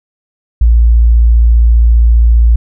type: tone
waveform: sine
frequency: 57.5 Hz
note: A#1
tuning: 23 cents flat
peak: -3 dBFS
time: 0.61-2.56 s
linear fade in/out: 5 ms
effects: none